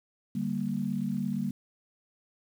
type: chord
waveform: sine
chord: G minor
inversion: second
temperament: equal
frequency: 146.83 / 196 / 233.1 Hz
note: D3 / G3 / Bb3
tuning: 0 / 0 / 0 cents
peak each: -36 / -31 / -32 dBFS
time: 0.35-1.51 s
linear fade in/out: 5 ms
effects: 9-bit